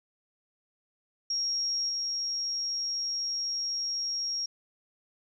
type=tone with level steps; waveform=sine; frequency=5588 Hz; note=F8; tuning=in tune; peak=-27 / -29 dBFS; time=1.3-4.46 s; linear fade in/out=5 ms; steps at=1.89 s; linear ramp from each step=2 ms; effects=11-bit